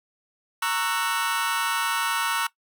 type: chord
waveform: sawtooth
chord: F# dominant seventh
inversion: first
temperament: just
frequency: 925 / 1110 / 1332 / 1480 Hz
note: A#5 / C#6 / E6 / F#6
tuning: -14 / +2 / +18 / 0 cents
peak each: -25 dBFS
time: 0.62-2.47 s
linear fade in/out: 5 ms
effects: noise-tail reverb RT60 0.1 s tail -19 dB re dry